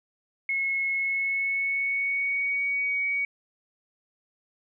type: tone with pitch glide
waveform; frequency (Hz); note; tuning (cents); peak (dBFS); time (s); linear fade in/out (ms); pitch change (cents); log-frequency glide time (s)
sine; 2179 to 2251; C#7 to C#7; -30 to +26; -24; 0.49-3.25; 2; +56; 0.93-2.66
effects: none